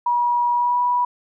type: tone with pitch glide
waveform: sine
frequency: 963 to 977.6 Hz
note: B5 to B5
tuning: -44 to -18 cents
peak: -16 dBFS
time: 0.06-1.05 s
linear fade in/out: 5 ms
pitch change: +26 cents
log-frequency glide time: 0.54-0.8 s
effects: none